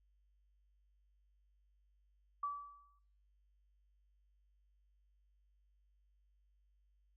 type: tone with exponential decay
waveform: sine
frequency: 1152 Hz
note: D6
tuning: 34 cents flat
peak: -34 dBFS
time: 2.43-2.99 s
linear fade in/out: 5 ms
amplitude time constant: 120 ms
effects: noise-tail reverb RT60 0.7 s tail -25 dB re dry + added 50 Hz sine -70 dBFS peak until 7.16 s